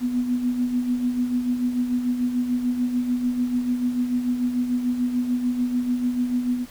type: tone with tremolo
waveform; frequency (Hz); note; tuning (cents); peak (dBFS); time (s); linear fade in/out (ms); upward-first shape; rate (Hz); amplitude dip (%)
sine; 246.9; B3; 0; -18; 0-6.66; 50; sine; 6.8; 55
effects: pink hiss -46 dBFS RMS until 6.7 s